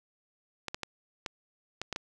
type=clicks; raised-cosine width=0.2 ms; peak=-17 dBFS; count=7; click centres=0.683 / 0.745 / 0.833 / 1.262 / 1.816 / 1.927 / 1.961 s; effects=none